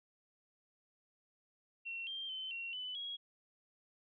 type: tone with pitch steps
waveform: sine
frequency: 2723 / 3174 / 3067 / 2738 / 3004 / 3309 Hz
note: F7 / G7 / G7 / F7 / F#7 / G#7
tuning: -44 / +21 / -38 / -35 / +26 / -7 cents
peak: -40 dBFS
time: 1.85-3.17 s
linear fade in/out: 20 ms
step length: 220 ms
effects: none